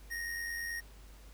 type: tone with amplitude modulation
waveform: square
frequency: 1864 Hz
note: A#6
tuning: 1 cent flat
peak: -35 dBFS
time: 0.1-0.81 s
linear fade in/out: 20 ms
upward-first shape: sine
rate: 89.5 Hz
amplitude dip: 45%
effects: added 50 Hz sine -51 dBFS peak until 1.33 s + pink hiss -60 dBFS RMS until 1.33 s